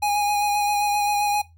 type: tone with vibrato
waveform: square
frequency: 825 Hz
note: G#5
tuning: 12 cents flat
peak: -20 dBFS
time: 0.02-1.42 s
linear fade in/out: 10 ms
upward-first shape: sine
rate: 7.6 Hz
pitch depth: 18 cents each way
effects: noise-tail reverb RT60 0.2 s tail -18 dB re dry + added 83 Hz sine -49 dBFS peak until 1.57 s